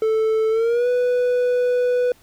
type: tone with pitch glide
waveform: triangle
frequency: 440 to 493.9 Hz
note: A4 to B4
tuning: 0 to 0 cents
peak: -14 dBFS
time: 0.02-2.12 s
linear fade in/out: 2 ms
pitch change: +200 cents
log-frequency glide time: 0.5-0.88 s
effects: pink hiss -54 dBFS RMS until 2.22 s